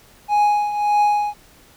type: tone with tremolo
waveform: triangle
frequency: 830.6 Hz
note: G#5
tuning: in tune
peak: -10 dBFS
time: 0.28-1.34 s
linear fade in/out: 50 ms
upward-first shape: triangle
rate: 1.7 Hz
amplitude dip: 70%
effects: pink hiss -50 dBFS RMS until 1.76 s